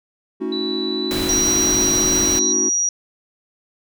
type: chord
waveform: triangle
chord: D# half-diminished seventh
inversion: second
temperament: equal with one note detuned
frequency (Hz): 220 / 277.2 / 318.8 / 370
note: A3 / C#4 / D#4 / F#4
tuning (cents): 0 / 0 / +42 / 0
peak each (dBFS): -28 / -26 / -25 / -23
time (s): 0.4-2.7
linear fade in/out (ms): 20
type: tone with pitch glide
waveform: sine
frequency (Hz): 3951 to 3999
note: B7 to B7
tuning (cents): 0 to +21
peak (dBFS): -25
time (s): 0.52-2.53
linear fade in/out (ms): 5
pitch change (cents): +21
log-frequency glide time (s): 0.87-1.38
type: noise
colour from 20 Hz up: pink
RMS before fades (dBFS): -26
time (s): 1.11-2.39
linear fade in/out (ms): 0
type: tone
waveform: sine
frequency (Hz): 5760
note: F#8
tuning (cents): -47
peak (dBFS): -16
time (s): 1.29-2.89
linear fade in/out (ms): 2
effects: none